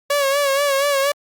sawtooth tone with vibrato, 560 Hz, C#5, 18 cents sharp, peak -12 dBFS, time 0.1-1.12 s, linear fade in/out 5 ms, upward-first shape sine, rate 4.2 Hz, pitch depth 58 cents each way, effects Opus 48 kbps

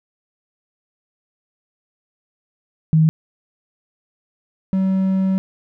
sine / triangle tone pair in turn, 158.2 / 190.4 Hz, D#3 / F#3, +29 / +50 cents, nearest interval minor third, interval 321 cents, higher second, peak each -10 / -13 dBFS, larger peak first, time 2.93-3.09 / 4.73-5.38 s, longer second, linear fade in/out 0 ms, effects none

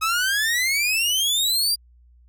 sawtooth exponential sweep, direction up, 1267 to 4850 Hz, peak -16 dBFS, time 0.01-1.76 s, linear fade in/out 20 ms, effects added 60 Hz sine -50 dBFS peak until 2.28 s

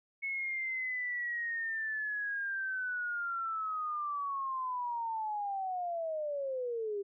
sine linear sweep, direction down, 2200 to 392 Hz, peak -33 dBFS, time 0.22-7.03 s, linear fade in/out 20 ms, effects none

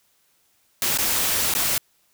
white noise with dropouts, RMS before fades -22 dBFS, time 0.82-1.78 s, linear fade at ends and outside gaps 1 ms, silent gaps 0.975-0.986 / 1.539-1.55 s, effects white hiss -64 dBFS RMS until 2.13 s

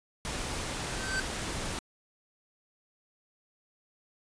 pink noise, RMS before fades -35 dBFS, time 0.25-1.79 s, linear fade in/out 0 ms
square tone with exponential growth, 1544 Hz, G6, 27 cents flat, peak -28 dBFS, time 0.69-1.2 s, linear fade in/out 2 ms, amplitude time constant 110 ms
effects resampled to 22050 Hz

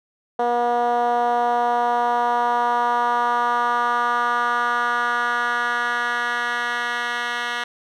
10% pulse tone with band-pass filter sweep, 240.3 Hz, B3, 47 cents flat, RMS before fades -21 dBFS, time 0.39-7.64 s, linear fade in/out 5 ms, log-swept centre 630 to 2200 Hz, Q 2.4, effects none

